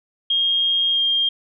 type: tone with pitch glide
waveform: sine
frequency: 3238 to 3212 Hz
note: G#7 to G7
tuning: -45 to +41 cents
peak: -16 dBFS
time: 0.3-1.29 s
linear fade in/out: 5 ms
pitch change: -14 cents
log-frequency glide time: 0.92-1 s
effects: none